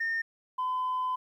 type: tone pair in turn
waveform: sine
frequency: 1823 / 1015.5 Hz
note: A#6 / B5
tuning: -39 / +48 cents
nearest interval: minor seventh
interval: 1013 cents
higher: first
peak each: -26 dBFS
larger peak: neither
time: 0-0.22 / 0.58-1.16 s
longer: second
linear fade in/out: 10 ms
effects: tanh soft clip ceiling -25 dBFS + 11-bit